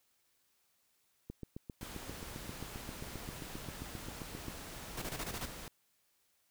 click train, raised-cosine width 3 ms, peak -30 dBFS, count 25, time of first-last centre 1.3-4.483 s, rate 7.54 Hz
pink noise, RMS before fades -47 dBFS, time 1.81-5.68 s, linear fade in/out 0 ms
pink noise bursts, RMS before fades -40 dBFS, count 7, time 4.97-5.457 s, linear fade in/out 5 ms, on 49 ms, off 24 ms
effects white hiss -75 dBFS RMS until 6.5 s

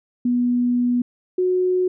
sine tone pair in turn, 244.4 / 366.2 Hz, B3 / F#4, -18 / -18 cents, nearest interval perfect fifth, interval 700 cents, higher second, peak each -16 dBFS, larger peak neither, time 0.25-1.02 / 1.38-1.88 s, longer first, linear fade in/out 5 ms, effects none

